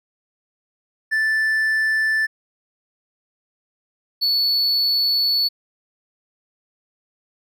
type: tone pair in turn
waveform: triangle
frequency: 1760 / 4435 Hz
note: A6 / C#8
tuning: 0 / 0 cents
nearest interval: octave + major third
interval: 1600 cents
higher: second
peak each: -15 dBFS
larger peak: neither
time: 1.11-2.27 / 4.21-5.49 s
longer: second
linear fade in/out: 20 ms
effects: none